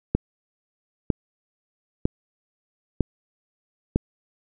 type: click train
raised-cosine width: 3 ms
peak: -6 dBFS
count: 5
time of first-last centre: 0.15-3.96 s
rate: 1.05 Hz
effects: none